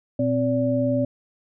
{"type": "tone cluster", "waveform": "sine", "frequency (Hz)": [120.9, 259.9, 576], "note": ["B2", "C4", "D5"], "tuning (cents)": [-36, -11, -34], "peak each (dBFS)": [-26, -22, -23], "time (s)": [0.19, 1.05], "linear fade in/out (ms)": 5, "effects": []}